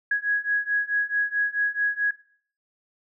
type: beating tone pair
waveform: sine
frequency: 1661.2 / 1665.8 Hz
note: G#6 / G#6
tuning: 0 / +5 cents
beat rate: 4.6 Hz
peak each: -25 / -24 dBFS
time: 0.11-2.11 s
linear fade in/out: 5 ms
effects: noise-tail reverb RT60 0.5 s tail -17 dB re dry